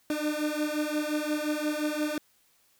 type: beating tone pair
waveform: 30% pulse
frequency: 298.6 / 304.3 Hz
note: D4 / D#4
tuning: +29 / -38 cents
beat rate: 5.7 Hz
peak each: -28 dBFS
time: 0.1-2.18 s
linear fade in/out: 2 ms
effects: white hiss -66 dBFS RMS until 2.79 s